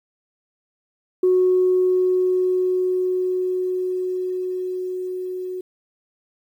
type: tone with level ramp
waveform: sine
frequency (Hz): 367.6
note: F#4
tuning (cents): -11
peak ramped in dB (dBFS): -12 to -26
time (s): 1.23-5.61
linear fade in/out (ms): 5
effects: tanh soft clip ceiling -9 dBFS + 9-bit